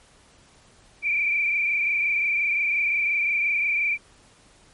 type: tone with frequency modulation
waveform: sine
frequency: 2349 Hz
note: D7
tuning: in tune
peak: -20 dBFS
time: 1.02-3.98 s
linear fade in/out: 50 ms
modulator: 25.7 Hz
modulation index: 2.7
effects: pink hiss -55 dBFS RMS until 4.73 s + MP3 48 kbps